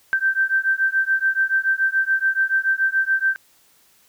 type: beating tone pair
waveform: sine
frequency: 1558 / 1565 Hz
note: G6 / G6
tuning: -11 / -3 cents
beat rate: 7 Hz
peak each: -20 dBFS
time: 0.13-3.36 s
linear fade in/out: 0 ms
effects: white hiss -57 dBFS RMS until 4.08 s